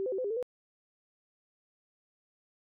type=tone with pitch steps; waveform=sine; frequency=388.1 / 510 / 383 / 509 / 405.2 / 450.5 / 495.9 Hz; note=G4 / C5 / G4 / C5 / G#4 / A4 / B4; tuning=-17 / -44 / -40 / -48 / -43 / +41 / +7 cents; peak=-30 dBFS; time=0-0.427 s; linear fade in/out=0 ms; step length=61 ms; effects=none